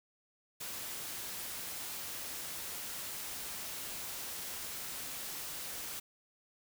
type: noise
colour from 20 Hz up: white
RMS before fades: -42 dBFS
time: 0.6-6 s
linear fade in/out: 10 ms
effects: none